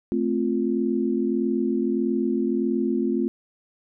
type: chord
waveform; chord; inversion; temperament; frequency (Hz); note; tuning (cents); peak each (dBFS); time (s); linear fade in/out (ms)
sine; F major; first; equal; 220 / 261.6 / 349.2; A3 / C4 / F4; 0 / 0 / 0; -25; 0.12-3.28; 0
effects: none